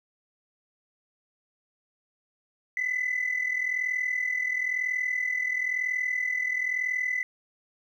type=tone pair together; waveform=sine; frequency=1998 / 2039 Hz; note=B6 / C7; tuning=+20 / -45 cents; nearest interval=unison; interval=35 cents; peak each=-26 / -30 dBFS; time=2.77-7.23 s; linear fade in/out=2 ms; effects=tanh soft clip ceiling -20 dBFS + 10-bit